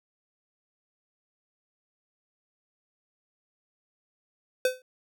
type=tone with exponential decay; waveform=square; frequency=510 Hz; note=C5; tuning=44 cents flat; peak=-19 dBFS; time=4.65-4.82 s; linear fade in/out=2 ms; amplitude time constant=35 ms; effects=none